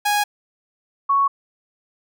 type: tone pair in turn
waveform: sawtooth / sine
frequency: 827 / 1110.6 Hz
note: G#5 / C#6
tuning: -8 / +3 cents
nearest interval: perfect fourth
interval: 511 cents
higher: second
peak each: -13 / -14 dBFS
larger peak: first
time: 0.05-0.24 / 1.09-1.28 s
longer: neither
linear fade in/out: 10 ms
effects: none